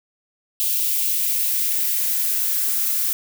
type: noise with high-pass filter sweep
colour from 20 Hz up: violet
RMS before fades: -21 dBFS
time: 0.6-3.13 s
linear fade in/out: 0 ms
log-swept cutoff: 2900 to 1200 Hz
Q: 1.9
effects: none